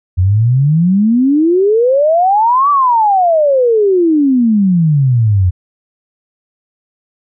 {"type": "exponential two-way sweep", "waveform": "sine", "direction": "up then down", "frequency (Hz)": [87.2, 1174.7, 87.2], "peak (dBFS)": -7, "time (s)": [0.17, 5.51], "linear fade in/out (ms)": 20, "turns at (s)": 2.7, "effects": []}